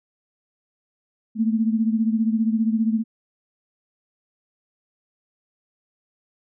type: beating tone pair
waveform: sine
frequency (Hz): 220 / 235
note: A3 / A#3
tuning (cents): 0 / +14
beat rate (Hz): 15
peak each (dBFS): -19 / -24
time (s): 1.35-3.04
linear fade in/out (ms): 50
effects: none